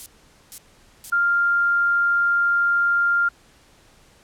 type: noise bursts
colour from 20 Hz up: violet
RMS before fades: -31 dBFS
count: 3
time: 0-1.1 s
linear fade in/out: 0 ms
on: 60 ms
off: 460 ms
type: tone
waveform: sine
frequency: 1396.9 Hz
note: F6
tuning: in tune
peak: -16 dBFS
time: 1.12-3.29 s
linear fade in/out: 10 ms
effects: pink hiss -54 dBFS RMS until 4.23 s + low-pass 10000 Hz 12 dB/octave

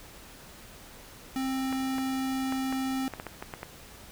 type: tone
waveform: square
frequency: 264.1 Hz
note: C4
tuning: 16 cents sharp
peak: -29 dBFS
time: 1.36-3.08 s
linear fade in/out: 0 ms
type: clicks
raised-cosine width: 0.5 ms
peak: -21 dBFS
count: 10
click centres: 1.727 / 1.983 / 2.524 / 2.726 / 3.137 / 3.199 / 3.267 / 3.425 / 3.538 / 3.631 s
effects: pink hiss -49 dBFS RMS until 4.11 s

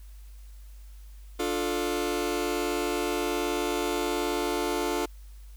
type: chord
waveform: sawtooth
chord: D minor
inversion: none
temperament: just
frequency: 293.7 / 352.4 / 440.5 Hz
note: D4 / F4 / A4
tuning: 0 / +16 / +2 cents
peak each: -28 / -26 / -27 dBFS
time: 1.39-5.06 s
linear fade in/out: 10 ms
effects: added 50 Hz sine -43 dBFS peak until 5.56 s + white hiss -61 dBFS RMS until 5.56 s

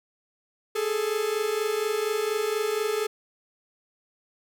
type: tone pair together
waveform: 45% pulse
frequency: 414.8 / 439 Hz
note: G#4 / A4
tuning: -2 / -4 cents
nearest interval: minor second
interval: 98 cents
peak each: -28 / -27 dBFS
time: 0.75-3.07 s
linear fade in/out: 10 ms
effects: none

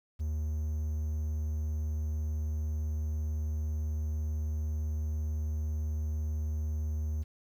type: tone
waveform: triangle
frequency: 76.5 Hz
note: D#2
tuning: 29 cents flat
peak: -28 dBFS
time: 0.19-7.24 s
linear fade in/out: 20 ms
effects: 10-bit

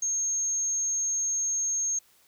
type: tone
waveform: sine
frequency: 6460 Hz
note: G#8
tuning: 49 cents flat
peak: -25 dBFS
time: 0.02-1.99 s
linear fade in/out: 5 ms
effects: white hiss -62 dBFS RMS until 2.27 s

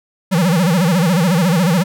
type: tone with vibrato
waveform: square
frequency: 174.61 Hz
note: F3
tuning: in tune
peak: -12 dBFS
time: 0.31-1.84 s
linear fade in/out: 20 ms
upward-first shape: sine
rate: 14 Hz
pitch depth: 190 cents each way
effects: none

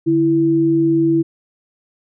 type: tone pair together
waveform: sine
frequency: 147.04 / 330.1 Hz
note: D3 / E4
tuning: +2 / +2 cents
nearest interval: octave + major second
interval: 1400 cents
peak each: -21 / -12 dBFS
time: 0.06-1.23 s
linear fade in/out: 20 ms
effects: none

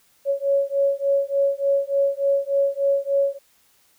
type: beating tone pair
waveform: sine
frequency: 554.4 / 557.8 Hz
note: C#5 / C#5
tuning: 0 / +11 cents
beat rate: 3.4 Hz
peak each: -21 dBFS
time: 0.25-3.39 s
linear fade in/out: 50 ms
effects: white hiss -60 dBFS RMS until 3.98 s

